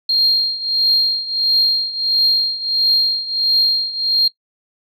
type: tone with tremolo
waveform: sine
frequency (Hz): 4216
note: C8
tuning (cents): +12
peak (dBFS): -8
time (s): 0.09-4.28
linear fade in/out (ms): 5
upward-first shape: triangle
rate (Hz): 1.5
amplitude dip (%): 85
effects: noise-tail reverb RT60 0.1 s tail -21 dB re dry + tanh soft clip ceiling -7 dBFS